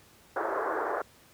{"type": "band-pass noise", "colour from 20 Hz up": "pink", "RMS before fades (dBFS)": -31, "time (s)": [0.36, 1.02], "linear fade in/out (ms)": 5, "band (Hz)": [350, 1600], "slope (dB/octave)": 48, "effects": ["pink hiss -58 dBFS RMS until 1.33 s", "high-pass 60 Hz 12 dB/octave"]}